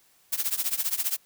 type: noise with tremolo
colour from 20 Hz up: blue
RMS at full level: -24 dBFS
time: 0.32-1.17 s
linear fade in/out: 10 ms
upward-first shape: triangle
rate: 15 Hz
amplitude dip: 95%
effects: white hiss -62 dBFS RMS until 1.25 s